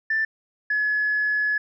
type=tone pair in turn; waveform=sine; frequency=1770 / 1700.9 Hz; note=A6 / G#6; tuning=+10 / +41 cents; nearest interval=minor second; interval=69 cents; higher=first; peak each=-19 dBFS; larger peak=neither; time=0.1-0.25 / 0.7-1.58 s; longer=second; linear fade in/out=5 ms; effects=tanh soft clip ceiling -15 dBFS